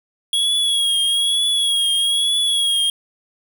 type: tone with vibrato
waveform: square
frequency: 3322 Hz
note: G#7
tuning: in tune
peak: -16 dBFS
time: 0.33-2.9 s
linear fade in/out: 2 ms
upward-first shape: triangle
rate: 1.1 Hz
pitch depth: 55 cents each way
effects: 7-bit